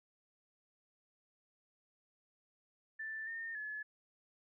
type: tone with pitch steps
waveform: sine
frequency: 1766 / 1823 / 1712 Hz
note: A6 / A#6 / A6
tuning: +6 / -39 / -48 cents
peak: -40 dBFS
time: 2.99-3.83 s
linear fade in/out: 10 ms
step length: 280 ms
effects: none